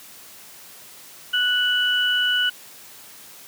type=tone pair together; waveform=sine; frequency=1477.4 / 2960 Hz; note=F#6 / F#7; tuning=-3 / 0 cents; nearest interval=octave; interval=1203 cents; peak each=-21 / -20 dBFS; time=1.33-2.5 s; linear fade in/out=10 ms; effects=white hiss -44 dBFS RMS until 3.47 s + high-pass 100 Hz 12 dB/octave